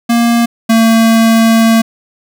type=tone pair in turn; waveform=square; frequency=234.5 / 226.1 Hz; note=A#3 / A3; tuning=+11 / +47 cents; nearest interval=minor second; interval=64 cents; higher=first; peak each=-8 / -6 dBFS; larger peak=second; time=0.09-0.46 / 0.69-1.82 s; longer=second; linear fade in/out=10 ms; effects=none